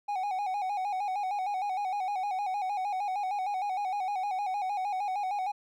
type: tone with vibrato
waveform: triangle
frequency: 784 Hz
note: G5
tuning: in tune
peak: -27 dBFS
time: 0.08-5.52 s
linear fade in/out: 10 ms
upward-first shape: square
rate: 6.5 Hz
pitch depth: 82 cents each way
effects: none